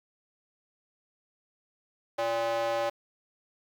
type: tone with high-pass filter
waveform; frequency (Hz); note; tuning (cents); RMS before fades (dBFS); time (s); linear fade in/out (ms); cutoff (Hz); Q
square; 115.3; A#2; -19; -29; 2.18-2.9; 10; 630; 3.7
effects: low-pass 5000 Hz 12 dB/octave + 9-bit